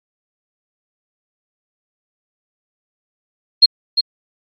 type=tone with echo; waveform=sine; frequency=4234 Hz; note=C8; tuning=20 cents sharp; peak=-3 dBFS; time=3.62-3.66 s; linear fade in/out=10 ms; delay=350 ms; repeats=1; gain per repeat=-8 dB; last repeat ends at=4.01 s; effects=Opus 48 kbps